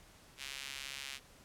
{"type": "tone with high-pass filter", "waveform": "sawtooth", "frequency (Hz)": 137.2, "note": "C#3", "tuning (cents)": -17, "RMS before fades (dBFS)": -45, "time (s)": [0.37, 1.2], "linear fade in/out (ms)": 50, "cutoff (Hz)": 2600, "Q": 1.4, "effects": ["pink hiss -60 dBFS RMS until 1.44 s", "low-pass 12000 Hz 12 dB/octave"]}